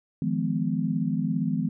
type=chord; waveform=sine; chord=F half-diminished seventh; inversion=third; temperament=just; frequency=157.15 / 174.61 / 209.5 / 251.4 Hz; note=Eb3 / F3 / Ab3 / Cb4; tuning=+18 / 0 / +15 / +31 cents; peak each=-29 dBFS; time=0.22-1.69 s; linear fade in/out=2 ms; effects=none